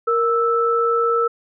sine tone pair together, 466.2 / 1317.6 Hz, A#4 / E6, 0 / -1 cents, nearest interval octave + tritone, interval 1799 cents, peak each -18 dBFS, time 0.07-1.28 s, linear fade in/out 10 ms, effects none

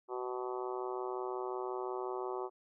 harmonic tone, 125.6 Hz, B2, 30 cents sharp, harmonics 3 / 4 / 5 / 6 / 7 / 8 / 9 / 10, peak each -38 / -46 / -48 / -46 / -45 / -48 / -47 / -53 dBFS, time 0.08-2.5 s, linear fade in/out 50 ms, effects none

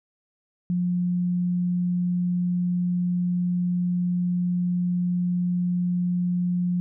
sine tone, 177.7 Hz, F3, 30 cents sharp, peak -21 dBFS, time 0.7-6.8 s, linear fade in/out 0 ms, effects none

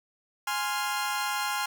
sawtooth chord, F minor, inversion first, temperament equal, 830.6 / 1046.5 / 1396.9 Hz, Ab5 / C6 / F6, 0 / 0 / 0 cents, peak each -28 / -29 / -29 dBFS, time 0.47-1.66 s, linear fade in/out 5 ms, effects none

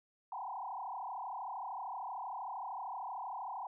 sine tone with frequency modulation, 875 Hz, A5, 10 cents flat, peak -39 dBFS, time 0.32-3.67 s, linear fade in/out 2 ms, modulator 33 Hz, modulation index 4.1, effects none

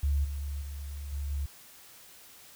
sine tone with level steps, 71 Hz, C#2, 42 cents sharp, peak -24 / -32 / -36 / -31 / -29 dBFS, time 0.03-1.46 s, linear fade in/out 5 ms, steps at 0.24 / 0.61 / 1.12 / 1.3 s, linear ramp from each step 10 ms, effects white hiss -53 dBFS RMS until 2.55 s

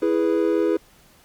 triangle chord, E major, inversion none, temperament equal, 329.6 / 415.3 / 493.9 Hz, E4 / G#4 / B4, 0 / 0 / 0 cents, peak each -19 / -20 / -22 dBFS, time 0.02-0.77 s, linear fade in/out 5 ms, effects pink hiss -54 dBFS RMS until 1.24 s + Opus 48 kbps

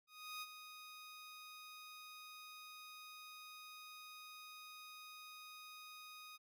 15% pulse tone with ADSR envelope, 1244.5 Hz, D#6, in tune, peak -38 dBFS, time 0.07-6.38 s, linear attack 350 ms, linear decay 35 ms, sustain -9 dB, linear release 27 ms, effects none

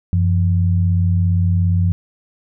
sine tone pair together, 92.5 / 169.84 Hz, F#2 / F3, 0 / -48 cents, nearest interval major seventh, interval 1052 cents, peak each -13 / -20 dBFS, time 0.13-1.92 s, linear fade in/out 0 ms, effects none

